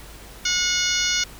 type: harmonic tone with a mistuned harmonic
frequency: 726 Hz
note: F#5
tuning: 33 cents flat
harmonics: 2 / 3 / 4 / 5 / 6 / 7 / 8 / 9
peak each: -28 / -28 / -28 / -28 / -28 / -28 / -28 / -28 dBFS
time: 0.45-1.24 s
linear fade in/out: 5 ms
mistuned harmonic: 5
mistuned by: -40 cents
effects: added 50 Hz sine -43 dBFS peak until 1.39 s + pink hiss -43 dBFS RMS until 1.39 s